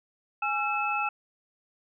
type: tone cluster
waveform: sine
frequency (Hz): 829 / 1353 / 2601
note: G#5 / E6 / E7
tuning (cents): -3 / +45 / -24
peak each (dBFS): -30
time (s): 0.42-1.09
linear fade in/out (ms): 5
effects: none